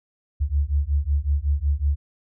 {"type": "beating tone pair", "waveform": "sine", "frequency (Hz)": [69.3, 74.7], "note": ["C#2", "D2"], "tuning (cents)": [0, 30], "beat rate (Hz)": 5.4, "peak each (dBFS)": -22, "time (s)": [0.4, 1.96], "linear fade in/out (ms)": 20, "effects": []}